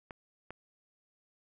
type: clicks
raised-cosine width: 0.5 ms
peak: -28 dBFS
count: 2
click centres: 0.108 / 0.506 s
effects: none